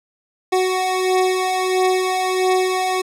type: beating tone pair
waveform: 25% pulse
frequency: 370.4 / 371.9 Hz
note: F#4 / F#4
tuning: +2 / +9 cents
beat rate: 1.5 Hz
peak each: -18 / -14 dBFS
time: 0.52-3.02 s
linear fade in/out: 10 ms
effects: low-pass 11000 Hz 12 dB/octave